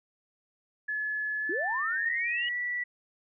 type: tone with pitch glide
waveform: sine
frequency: 1712 to 1955.2 Hz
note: A6 to B6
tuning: -48 to -18 cents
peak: -29 dBFS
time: 0.88-2.84 s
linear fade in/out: 10 ms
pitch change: +230 cents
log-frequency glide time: 1.39-2.58 s
type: linear sweep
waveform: sine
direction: up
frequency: 295.4 to 2960 Hz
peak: -31 dBFS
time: 1.49-2.49 s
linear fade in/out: 5 ms
effects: none